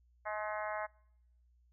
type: harmonic tone with a mistuned harmonic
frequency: 211.9 Hz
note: G#3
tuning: 35 cents sharp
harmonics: 3 / 4 / 5 / 6 / 7 / 8 / 9 / 10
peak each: -40 / -42 / -44 / -46 / -47 / -48 / -49 / -50 dBFS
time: 0.25-0.87 s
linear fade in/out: 20 ms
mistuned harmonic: 7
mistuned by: +31 cents
effects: noise-tail reverb RT60 0.8 s tail -26 dB re dry + added 60 Hz sine -65 dBFS peak until 1.72 s